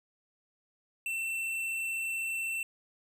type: tone with hard clipping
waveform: sine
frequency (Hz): 2688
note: E7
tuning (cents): +33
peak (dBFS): -33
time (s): 1.06-2.63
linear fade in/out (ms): 2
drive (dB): 11
effects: none